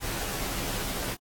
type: noise with comb filter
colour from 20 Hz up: pink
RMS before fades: -32 dBFS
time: 0-1.17 s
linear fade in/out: 50 ms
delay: 13 ms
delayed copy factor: -0.75
effects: AAC 64 kbps